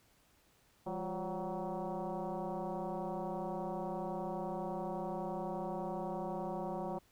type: tone with frequency modulation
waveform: sine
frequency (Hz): 200.9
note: G3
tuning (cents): +43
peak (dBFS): -36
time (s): 0.86-6.99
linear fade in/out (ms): 10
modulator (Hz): 185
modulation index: 4.1
effects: pink hiss -69 dBFS RMS until 7.11 s